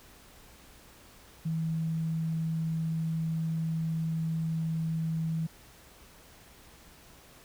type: tone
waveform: sine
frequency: 161.6 Hz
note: E3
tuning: 34 cents flat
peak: -28 dBFS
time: 1.45-5.47 s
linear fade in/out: 10 ms
effects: added 60 Hz sine -63 dBFS peak until 7.44 s + pink hiss -55 dBFS RMS until 7.44 s